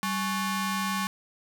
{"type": "ring-modulated tone", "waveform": "sawtooth", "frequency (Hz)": 650, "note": "E5", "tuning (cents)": -24, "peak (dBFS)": -20, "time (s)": [0.03, 1.07], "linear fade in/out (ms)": 0, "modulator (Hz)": 456, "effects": []}